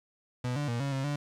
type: tone with pitch steps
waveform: 35% pulse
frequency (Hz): 124.2 / 146.2 / 118.4 / 139.1 / 134.5 / 145.4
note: B2 / D3 / A#2 / C#3 / C3 / D3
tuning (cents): +10 / -7 / +27 / +6 / +48 / -17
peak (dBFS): -28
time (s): 0.44-1.16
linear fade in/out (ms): 5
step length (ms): 120
effects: low-pass 8000 Hz 12 dB/octave + 10-bit